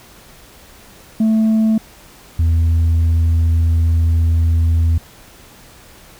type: tone pair in turn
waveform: sine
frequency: 220 / 82.41 Hz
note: A3 / E2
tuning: 0 / 0 cents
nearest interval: octave + perfect fourth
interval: 1700 cents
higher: first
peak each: -8 dBFS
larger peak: neither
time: 1.2-1.78 / 2.39-4.98 s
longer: second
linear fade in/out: 5 ms
effects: tanh soft clip ceiling -10 dBFS + pink hiss -43 dBFS RMS until 6.19 s